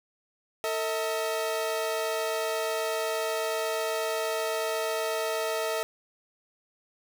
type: tone pair together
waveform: sawtooth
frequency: 450 / 640.9 Hz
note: A4 / E5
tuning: +39 / -49 cents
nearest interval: tritone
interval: 612 cents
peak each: -27 / -26 dBFS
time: 0.64-5.83 s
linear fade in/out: 0 ms
effects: none